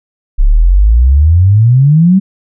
sine exponential sweep, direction up, 32.7 to 197.8 Hz, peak -3 dBFS, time 0.38-2.2 s, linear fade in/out 20 ms, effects none

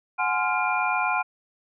sine tone cluster, 734 / 842 / 1037 / 1397 / 2399 Hz, F#5 / G#5 / C6 / F6 / D7, -14 / +24 / -16 / 0 / +36 cents, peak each -28 dBFS, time 0.18-1.23 s, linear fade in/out 20 ms, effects none

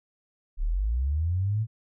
sine linear sweep, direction up, 31.64 to 114 Hz, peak -23 dBFS, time 0.57-1.67 s, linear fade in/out 50 ms, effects none

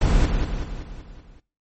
brown noise with echo, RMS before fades -17 dBFS, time 0.01-0.26 s, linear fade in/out 5 ms, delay 190 ms, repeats 6, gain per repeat -5 dB, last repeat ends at 1.4 s, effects noise-tail reverb RT60 0.4 s tail -22 dB re dry + MP3 32 kbps

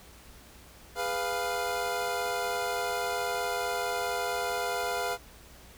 25% pulse chord, F diminished, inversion first, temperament equal with one note detuned, 409.6 / 493.9 / 698.5 Hz, Ab4 / Cb5 / F5, -24 / 0 / 0 cents, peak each -33 / -30 / -28 dBFS, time 0.95-5.18 s, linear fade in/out 50 ms, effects added 60 Hz sine -56 dBFS peak until 5.77 s + pink hiss -53 dBFS RMS until 5.77 s

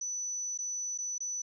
sine tone with dropouts, 5970 Hz, F#8, 15 cents sharp, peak -33 dBFS, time 0.01-1.42 s, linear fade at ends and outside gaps 5 ms, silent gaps 0.577-0.587 / 0.978-0.985 / 1.182-1.204 s, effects none

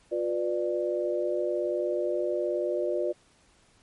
sine chord, B diminished, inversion second, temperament just, 355.6 / 493.9 / 592.7 Hz, F4 / B4 / D5, +31 / 0 / +16 cents, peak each -29 / -32 / -29 dBFS, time 0.11-3.13 s, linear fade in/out 20 ms, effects pink hiss -62 dBFS RMS until 3.82 s + MP3 48 kbps

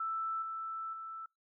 sine tone with level steps, 1323 Hz, E6, 6 cents sharp, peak -33 / -37 / -41 dBFS, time 0-1.26 s, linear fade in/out 5 ms, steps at 0.42 / 0.93 s, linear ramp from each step 2 ms, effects noise-tail reverb RT60 0.2 s tail -26 dB re dry

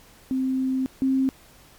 sine tone pair in turn, 261.6 / 265.3 Hz, C4 / C4, 0 / +24 cents, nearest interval unison, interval 24 cents, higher second, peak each -21 / -18 dBFS, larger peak second, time 0.31-0.86 / 1.02-1.29 s, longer first, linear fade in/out 0 ms, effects pink hiss -52 dBFS RMS until 1.78 s + MP3 96 kbps

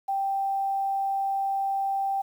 sine tone with quantisation, 784 Hz, G5, in tune, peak -24 dBFS, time 0.08-2.22 s, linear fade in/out 10 ms, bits 9, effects none

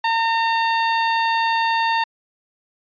sawtooth tone, 911 Hz, A#5, 40 cents flat, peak -13 dBFS, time 0.04-2.04 s, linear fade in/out 5 ms, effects resampled to 11025 Hz

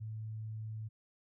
sine tone, 109.4 Hz, A2, 9 cents flat, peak -39 dBFS, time 0-0.89 s, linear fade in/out 20 ms, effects none

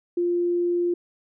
sine tone, 349.2 Hz, F4, in tune, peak -20 dBFS, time 0.17-0.94 s, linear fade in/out 5 ms, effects none

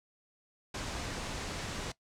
pink low-pass noise, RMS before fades -39 dBFS, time 0.74-1.92 s, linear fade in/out 5 ms, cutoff 7900 Hz, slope 24 dB/octave, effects noise-tail reverb RT60 0.1 s tail -19 dB re dry

